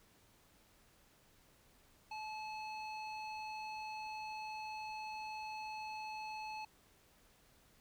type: tone with low-pass filter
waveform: square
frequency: 863 Hz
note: A5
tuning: 34 cents flat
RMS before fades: -45 dBFS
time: 2.11-6.65 s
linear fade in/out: 5 ms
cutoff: 3700 Hz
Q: 2
effects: pink hiss -68 dBFS RMS until 7.8 s